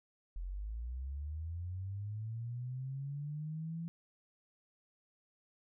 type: linear sweep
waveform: sine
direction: up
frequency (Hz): 41.68 to 169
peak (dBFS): -38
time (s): 0.36-3.88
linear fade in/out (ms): 0
effects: none